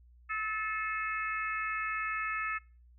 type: harmonic tone with a mistuned harmonic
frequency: 431.9 Hz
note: A4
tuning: 32 cents flat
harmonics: 3 / 4 / 5 / 6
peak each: -35 / -37 / -39 / -41 dBFS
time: 0.29-2.59 s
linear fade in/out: 20 ms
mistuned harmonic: 4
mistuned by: +24 cents
effects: noise-tail reverb RT60 0.4 s tail -25 dB re dry + added 60 Hz sine -56 dBFS peak until 2.98 s